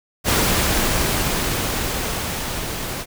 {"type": "noise with level ramp", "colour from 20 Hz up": "pink", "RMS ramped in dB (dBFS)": [-17, -28], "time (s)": [0.24, 3.06], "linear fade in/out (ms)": 50, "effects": []}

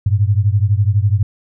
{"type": "beating tone pair", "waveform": "sine", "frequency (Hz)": [98, 110], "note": ["G2", "A2"], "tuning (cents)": [0, 0], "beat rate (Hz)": 12, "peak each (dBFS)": [-13, -15], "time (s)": [0.06, 1.23], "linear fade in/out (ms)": 5, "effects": []}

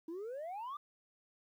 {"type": "exponential sweep", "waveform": "sine", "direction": "up", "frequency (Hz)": [315.2, 1216], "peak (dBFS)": -38, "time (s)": [0.08, 0.77], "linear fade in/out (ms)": 5, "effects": ["tanh soft clip ceiling -39 dBFS", "12-bit"]}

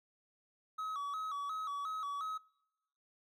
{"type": "tone with vibrato", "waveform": "triangle", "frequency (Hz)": 1205, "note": "D6", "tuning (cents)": 44, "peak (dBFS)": -35, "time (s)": [0.78, 2.38], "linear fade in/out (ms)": 10, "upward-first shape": "square", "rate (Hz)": 2.8, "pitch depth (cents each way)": 100, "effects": ["noise-tail reverb RT60 0.9 s tail -25 dB re dry"]}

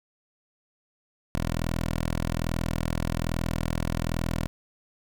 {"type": "tone", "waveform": "10% pulse", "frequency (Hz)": 41.2, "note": "E1", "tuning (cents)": 0, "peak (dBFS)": -18, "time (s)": [1.35, 4.47], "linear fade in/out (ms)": 0, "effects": []}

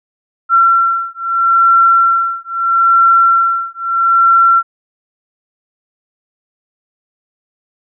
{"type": "beating tone pair", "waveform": "sine", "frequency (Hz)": [1358, 1358.77], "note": ["F6", "F6"], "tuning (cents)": [-49, -48], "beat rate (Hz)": 0.77, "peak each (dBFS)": -11, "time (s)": [0.49, 4.63], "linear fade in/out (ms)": 50, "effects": []}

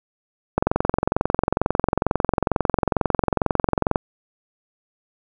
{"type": "click train", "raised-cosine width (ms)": 1, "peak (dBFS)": -3, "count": 76, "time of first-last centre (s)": [0.58, 3.958], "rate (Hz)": 22.2, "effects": []}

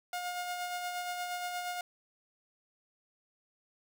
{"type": "tone with tremolo", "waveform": "sawtooth", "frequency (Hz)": 714, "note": "F5", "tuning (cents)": 38, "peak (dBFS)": -30, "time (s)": [0.13, 1.81], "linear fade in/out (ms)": 2, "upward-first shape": "sine", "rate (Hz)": 8.5, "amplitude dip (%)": 35, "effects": []}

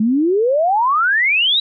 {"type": "exponential sweep", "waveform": "sine", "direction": "up", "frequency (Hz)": [207.7, 3951], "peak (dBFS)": -12, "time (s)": [0, 1.6], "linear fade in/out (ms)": 5, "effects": []}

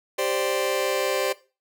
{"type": "chord", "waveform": "sawtooth", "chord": "G suspended fourth", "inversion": "none", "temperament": "just", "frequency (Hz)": [392, 522.7, 588], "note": ["G4", "C5", "D5"], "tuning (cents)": [0, -2, 2], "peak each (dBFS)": [-24, -22, -23], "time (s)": [0.18, 1.33], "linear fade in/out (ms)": 10, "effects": ["noise-tail reverb RT60 0.3 s tail -17 dB re dry"]}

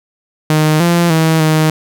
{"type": "tone with pitch steps", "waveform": "sawtooth", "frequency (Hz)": [154.6, 171.8, 160.6, 156.5], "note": ["D#3", "F3", "E3", "D#3"], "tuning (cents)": [-11, -28, -45, 10], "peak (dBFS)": -5, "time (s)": [0.5, 1.7], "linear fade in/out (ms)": 2, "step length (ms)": 300, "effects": []}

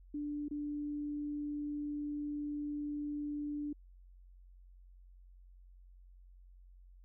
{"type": "tone with dropouts", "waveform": "sine", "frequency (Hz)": 293.7, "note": "D4", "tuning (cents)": 0, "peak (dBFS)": -36, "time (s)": [0.14, 3.73], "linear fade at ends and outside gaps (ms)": 5, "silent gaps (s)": [0.484, 0.51], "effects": ["added 45 Hz sine -55 dBFS peak until 7.04 s"]}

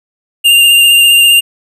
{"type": "tone with vibrato", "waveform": "square", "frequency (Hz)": 2800, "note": "F7", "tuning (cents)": 4, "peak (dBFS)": -4, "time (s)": [0.44, 1.41], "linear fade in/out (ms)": 20, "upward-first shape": "sine", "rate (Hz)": 15, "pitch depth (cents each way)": 20, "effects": []}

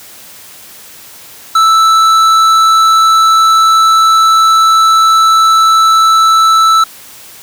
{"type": "tone with tanh clipping", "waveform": "sine", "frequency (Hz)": 1318.5, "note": "E6", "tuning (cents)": 0, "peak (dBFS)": -6, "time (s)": [1.55, 6.84], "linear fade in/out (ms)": 5, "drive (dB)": 12, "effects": ["white hiss -34 dBFS RMS until 7.42 s", "high-pass 60 Hz 12 dB/octave"]}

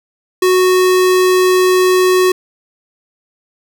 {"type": "tone", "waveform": "square", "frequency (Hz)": 368.7, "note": "F#4", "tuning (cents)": -6, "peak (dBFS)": -9, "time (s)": [0.42, 2.32], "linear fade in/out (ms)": 5, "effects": []}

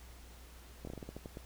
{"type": "slowing click train", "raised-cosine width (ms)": 2, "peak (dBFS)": -30, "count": 10, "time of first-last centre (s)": [0.85, 1.371], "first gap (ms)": 23, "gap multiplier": 1.22, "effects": ["added 60 Hz sine -53 dBFS peak until 1.45 s", "pink hiss -58 dBFS RMS until 1.45 s"]}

